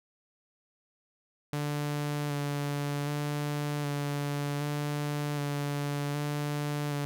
sawtooth tone with vibrato, 145.4 Hz, D3, 17 cents flat, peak -26 dBFS, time 1.53-7.05 s, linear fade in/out 0 ms, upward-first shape square, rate 0.65 Hz, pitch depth 16 cents each way, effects none

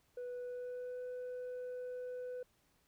sine tone with pitch glide, 492.7 to 499 Hz, B4 to B4, -4 to +18 cents, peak -38 dBFS, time 0.17-2.43 s, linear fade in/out 5 ms, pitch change +22 cents, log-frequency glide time 0.42-1.01 s, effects tanh soft clip ceiling -40 dBFS + pink hiss -74 dBFS RMS until 2.87 s

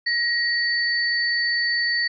sine tone pair together, 1897 / 4512 Hz, A#6 / C#8, +30 / +30 cents, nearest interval octave + minor third, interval 1500 cents, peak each -21 / -24 dBFS, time 0.06-2.08 s, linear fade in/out 10 ms, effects none

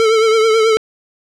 square tone with vibrato, 443.5 Hz, A4, 14 cents sharp, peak -10 dBFS, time 0-0.77 s, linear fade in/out 0 ms, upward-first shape triangle, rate 9.2 Hz, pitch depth 56 cents each way, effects low-pass 6000 Hz 12 dB/octave

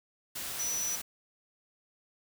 sine tone in noise, 5920 Hz, F#8, in tune, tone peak -31 dBFS, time 0.59-0.96 s, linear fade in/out 10 ms, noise white, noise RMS -38 dBFS, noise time 0.35-1.02 s, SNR +4 dB, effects none

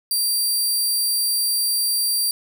15% pulse tone, 4710 Hz, D8, 4 cents sharp, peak -12 dBFS, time 0.11-2.31 s, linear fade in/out 2 ms, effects none

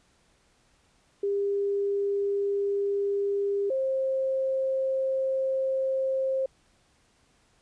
sine tone pair in turn, 401.1 / 530.5 Hz, G4 / C5, +40 / +24 cents, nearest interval perfect fourth, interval 484 cents, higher second, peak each -24 dBFS, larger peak neither, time 1.23-3.7 / 3.7-6.46 s, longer second, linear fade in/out 5 ms, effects pink hiss -65 dBFS RMS until 7.61 s + resampled to 22050 Hz

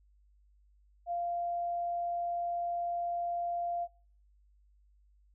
sine tone, 694 Hz, F5, 11 cents flat, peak -31 dBFS, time 1.06-3.88 s, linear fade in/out 50 ms, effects noise-tail reverb RT60 0.5 s tail -25 dB re dry + added 50 Hz sine -62 dBFS peak until 5.34 s

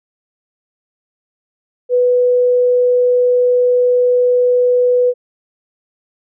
sine tone, 494.3 Hz, B4, 1 cent sharp, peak -9 dBFS, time 1.89-5.14 s, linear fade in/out 50 ms, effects none

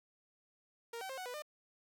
sawtooth tone with pitch steps, 465.9 / 765 / 530 / 741 / 493.8 / 602 Hz, A#4 / G5 / C5 / F#5 / B4 / D5, -1 / -42 / +22 / +2 / 0 / +43 cents, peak -38 dBFS, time 0.93-1.422 s, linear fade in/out 5 ms, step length 82 ms, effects none

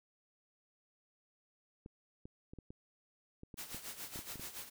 clicks, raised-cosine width 3 ms, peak -36 dBFS, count 12, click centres 1.861 / 2.255 / 2.535 / 2.587 / 2.705 / 3.434 / 3.542 / 3.746 / 4.159 / 4.191 / 4.357 / 4.396 s
white noise with tremolo, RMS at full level -44 dBFS, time 3.57-4.7 s, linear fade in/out 20 ms, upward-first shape sine, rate 7.1 Hz, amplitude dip 70%
effects none

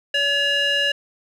square tone with band-pass filter, 567 Hz, C#5, 39 cents sharp, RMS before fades -20 dBFS, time 0.14-0.92 s, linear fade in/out 5 ms, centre 2400 Hz, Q 8.2, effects none

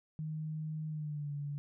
sine tone with pitch glide, 155.56 to 144.31 Hz, D#3 to D3, 0 to -30 cents, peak -36 dBFS, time 0.19-1.58 s, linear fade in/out 0 ms, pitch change -130 cents, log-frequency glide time 0.88-1.32 s, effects none

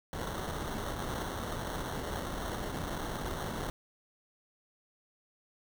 pink noise with sample-and-hold, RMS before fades -37 dBFS, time 0.13-3.7 s, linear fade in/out 0 ms, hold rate 2450 Hz, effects none

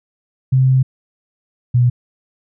sine tone pair in turn, 130.81 / 122.57 Hz, C3 / B2, 0 / -13 cents, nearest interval minor second, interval 113 cents, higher first, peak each -9 dBFS, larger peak neither, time 0.52-0.83 / 1.74-1.9 s, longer first, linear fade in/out 10 ms, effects none

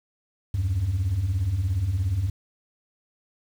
sine beating tone pair, 79.9 / 96.9 Hz, D#2 / G2, +47 / -20 cents, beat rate 17 Hz, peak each -26 / -21 dBFS, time 0.54-2.3 s, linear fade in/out 5 ms, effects tanh soft clip ceiling -19 dBFS + 8-bit

